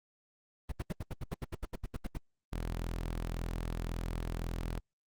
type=noise bursts; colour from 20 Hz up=brown; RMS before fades=-35 dBFS; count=15; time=0.69-2.174 s; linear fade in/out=5 ms; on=28 ms; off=76 ms
type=tone; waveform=sawtooth; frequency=41.88 Hz; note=E1; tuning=28 cents sharp; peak=-31 dBFS; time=2.52-4.8 s; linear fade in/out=10 ms
effects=Opus 32 kbps